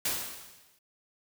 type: noise with exponential decay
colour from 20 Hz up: white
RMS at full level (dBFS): -28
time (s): 0.05-0.79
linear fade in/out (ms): 5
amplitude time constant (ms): 160
effects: none